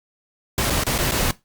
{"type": "noise with dropouts", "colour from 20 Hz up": "pink", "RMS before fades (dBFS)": -21, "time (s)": [0.58, 1.31], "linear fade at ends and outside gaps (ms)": 1, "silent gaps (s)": [[0.7, 0.704], [0.836, 0.866], [0.98, 0.987], [1.111, 1.119]], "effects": ["noise-tail reverb RT60 0.2 s tail -18 dB re dry", "Opus 48 kbps"]}